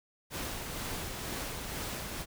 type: noise with tremolo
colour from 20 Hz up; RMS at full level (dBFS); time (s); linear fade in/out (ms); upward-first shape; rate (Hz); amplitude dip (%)
pink; -37; 0.3-2.26; 50; sine; 2.1; 30
effects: none